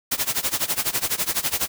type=noise with tremolo; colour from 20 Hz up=white; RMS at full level=-21 dBFS; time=0.11-1.68 s; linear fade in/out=10 ms; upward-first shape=sine; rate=12 Hz; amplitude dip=90%; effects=none